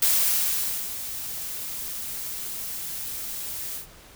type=noise with ADSR envelope; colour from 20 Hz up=blue; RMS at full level=-20 dBFS; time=0.02-3.87 s; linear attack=4 ms; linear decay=870 ms; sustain=-13 dB; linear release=110 ms; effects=pink hiss -49 dBFS RMS until 4.15 s